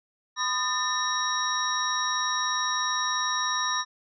sine tone cluster, 1017 / 1228 / 1794 / 3825 / 5600 Hz, C6 / D#6 / A6 / A#7 / F8, -50 / -23 / +33 / +44 / +4 cents, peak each -31 dBFS, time 0.36-3.85 s, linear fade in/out 50 ms, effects none

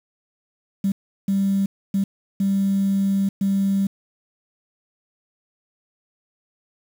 sine tone bursts at uneven times, 196 Hz, G3, in tune, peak -16 dBFS, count 5, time 0.84-0.92 / 1.28-1.66 / 1.94-2.04 / 2.4-3.29 / 3.41-3.87 s, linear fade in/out 5 ms, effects tanh soft clip ceiling -13 dBFS + 7-bit

